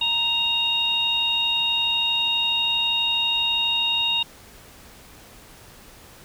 harmonic tone, 932.3 Hz, A#5, in tune, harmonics 1 / 3 / 4, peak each -32 / -23 / -22 dBFS, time 0.01-4.23 s, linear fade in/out 5 ms, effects pink hiss -47 dBFS RMS until 6.24 s

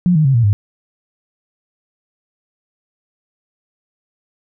sine tone with pitch steps, 178 / 154.96 / 134.9 / 117.44 / 102.23 Hz, F3 / D#3 / C#3 / A#2 / G#2, +33 / -7 / -47 / +13 / -27 cents, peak -9 dBFS, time 0.06-0.53 s, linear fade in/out 0 ms, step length 94 ms, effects none

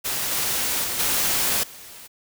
white noise with level steps, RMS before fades -26 / -24 / -27 / -22 / -42 dBFS, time 0.04-2.08 s, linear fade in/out 20 ms, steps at 0.31 / 0.84 / 0.99 / 1.63 s, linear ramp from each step 5 ms, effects none

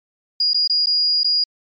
sine tone with dropouts, 4869 Hz, D#8, 38 cents flat, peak -13 dBFS, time 0.4-1.44 s, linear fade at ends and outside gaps 5 ms, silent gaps 0.534-0.544 / 0.676-0.697 / 0.86-0.869 / 1.234-1.244 s, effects tanh soft clip ceiling -11 dBFS + MP3 48 kbps

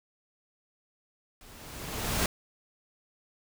pink noise with level ramp, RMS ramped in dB -53 to -26 dBFS, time 1.41-2.26 s, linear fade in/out 2 ms, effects none

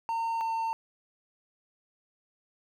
triangle tone pair in turn, 913 / 904.6 Hz, A#5 / A5, -36 / +48 cents, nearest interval unison, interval 16 cents, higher first, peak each -26 / -26 dBFS, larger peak neither, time 0.09-0.41 / 0.41-0.73 s, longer neither, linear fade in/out 0 ms, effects none

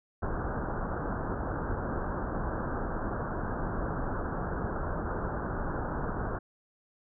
pink low-pass noise, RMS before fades -33 dBFS, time 0.22-6.39 s, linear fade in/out 10 ms, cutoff 1600 Hz, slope 96 dB/octave, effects none

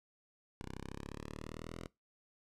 5% pulse exponential sweep, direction up, 31.55 to 42.85 Hz, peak -33 dBFS, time 0.61-1.87 s, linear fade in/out 0 ms, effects noise-tail reverb RT60 0.2 s tail -22 dB re dry + low-pass 10000 Hz 12 dB/octave

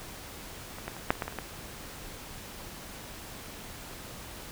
clicks, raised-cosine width 0.5 ms, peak -26 / -19 / -27 / -7 / -29 / -15 / -19 / -28 / -18 dBFS, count 9, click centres 0.785 / 0.88 / 0.966 / 1.105 / 1.154 / 1.222 / 1.28 / 1.325 / 1.387 s, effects pink hiss -44 dBFS RMS until 4.51 s

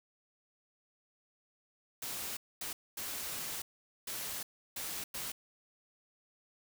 white noise bursts at uneven times, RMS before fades -40 dBFS, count 6, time 2.02-2.37 / 2.61-2.73 / 2.97-3.62 / 4.07-4.43 / 4.76-5.04 / 5.14-5.32 s, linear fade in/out 5 ms, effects none

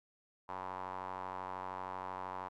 square tone with band-pass filter, 46.45 Hz, F#1, 7 cents sharp, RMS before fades -43 dBFS, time 0.48-2.49 s, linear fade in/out 20 ms, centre 960 Hz, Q 4.3, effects none

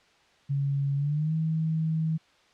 sine tone with pitch glide, 139.8 to 159.66 Hz, C#3 to D#3, +15 to +45 cents, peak -24 dBFS, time 0.49-2.18 s, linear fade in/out 20 ms, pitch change +230 cents, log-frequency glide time 0.96-1.34 s, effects white hiss -61 dBFS RMS until 2.53 s + low-pass 4000 Hz 12 dB/octave

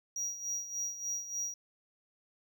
triangle tone with tremolo, 5750 Hz, F8, 50 cents sharp, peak -31 dBFS, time 0.16-1.54 s, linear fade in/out 2 ms, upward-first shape sine, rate 3.4 Hz, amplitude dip 70%, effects none

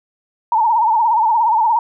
sine tone with vibrato, 905 Hz, A5, 48 cents sharp, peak -11 dBFS, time 0.52-1.79 s, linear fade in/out 2 ms, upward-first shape sine, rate 17 Hz, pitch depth 100 cents each way, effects none

